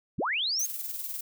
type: linear sweep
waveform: sine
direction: up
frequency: 49.98 to 6645 Hz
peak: -26 dBFS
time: 0.18-0.66 s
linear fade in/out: 10 ms
type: noise with tremolo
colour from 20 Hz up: violet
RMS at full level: -34 dBFS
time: 0.59-1.21 s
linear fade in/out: 5 ms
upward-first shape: square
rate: 20 Hz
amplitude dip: 45%
effects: none